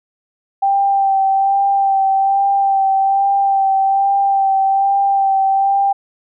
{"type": "tone with vibrato", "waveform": "sine", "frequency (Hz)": 784, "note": "G5", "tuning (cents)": 0, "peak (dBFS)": -11, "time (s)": [0.62, 5.93], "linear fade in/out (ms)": 10, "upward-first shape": "sine", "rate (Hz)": 1.2, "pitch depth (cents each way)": 20, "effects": []}